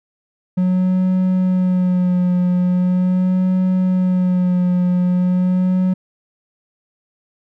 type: tone with vibrato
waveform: triangle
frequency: 182.3 Hz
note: F#3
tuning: 25 cents flat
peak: -11 dBFS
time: 0.57-5.94 s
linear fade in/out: 10 ms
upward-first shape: sine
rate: 0.41 Hz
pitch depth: 28 cents each way
effects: none